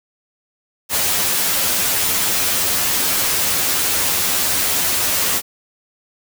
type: noise with comb filter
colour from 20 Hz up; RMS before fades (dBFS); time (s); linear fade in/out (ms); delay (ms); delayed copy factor
white; -18; 0.89-5.42; 50; 11; +0.85
effects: none